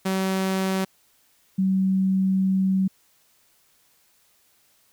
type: tone pair in turn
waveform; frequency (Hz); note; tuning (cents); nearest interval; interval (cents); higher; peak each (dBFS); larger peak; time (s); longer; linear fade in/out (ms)
sawtooth / sine; 190.2 / 190.2; F#3 / F#3; +48 / +48; unison; 0; neither; -18; neither; 0.05-0.85 / 1.58-2.88; second; 10
effects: white hiss -62 dBFS RMS until 4.92 s